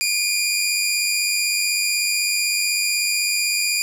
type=tone pair together; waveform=15% pulse; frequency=2345 / 2441 Hz; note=D7 / D#7; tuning=-3 / -34 cents; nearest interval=minor second; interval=69 cents; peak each=-18 / -13 dBFS; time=0.01-3.82 s; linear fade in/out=0 ms; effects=none